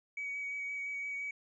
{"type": "tone with vibrato", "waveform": "triangle", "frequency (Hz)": 2262, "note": "C#7", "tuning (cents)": 34, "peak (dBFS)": -33, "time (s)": [0.17, 1.31], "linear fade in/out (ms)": 5, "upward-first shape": "sine", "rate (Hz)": 5.8, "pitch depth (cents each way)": 14, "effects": ["tanh soft clip ceiling -33 dBFS", "resampled to 22050 Hz"]}